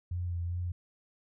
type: tone with vibrato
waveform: sine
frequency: 87.31 Hz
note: F2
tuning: in tune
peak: -31 dBFS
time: 0.11-0.72 s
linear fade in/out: 5 ms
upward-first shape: sine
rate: 2.5 Hz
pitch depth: 29 cents each way
effects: none